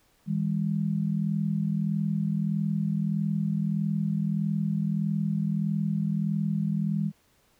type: tone pair together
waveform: sine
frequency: 160 / 201.6 Hz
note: D#3 / G3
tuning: +49 / +49 cents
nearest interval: major third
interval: 400 cents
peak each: -27 dBFS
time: 0.26-7.12 s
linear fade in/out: 50 ms
effects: pink hiss -65 dBFS RMS until 7.59 s